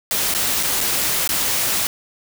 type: noise with dropouts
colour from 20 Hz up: white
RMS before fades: -20 dBFS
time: 0.11-1.87 s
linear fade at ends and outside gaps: 1 ms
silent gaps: 0.34-0.348 / 0.628-0.632 / 0.807-0.811 / 1.276-1.291 s
effects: none